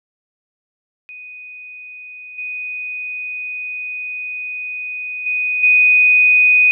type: tone with level steps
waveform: sine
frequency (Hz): 2489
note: D#7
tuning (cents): 0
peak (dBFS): -32 / -23 / -16 / -8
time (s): 1.09-6.71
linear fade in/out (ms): 0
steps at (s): 2.38 / 5.26 / 5.63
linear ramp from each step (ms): 5
effects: none